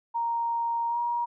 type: tone with pitch glide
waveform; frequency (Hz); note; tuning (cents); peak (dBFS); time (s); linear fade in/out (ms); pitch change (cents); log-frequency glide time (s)
sine; 932.3 to 949.7; A#5 to A#5; 0 to +32; -25; 0.14-1.26; 20; +32; 0.88-0.98
effects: none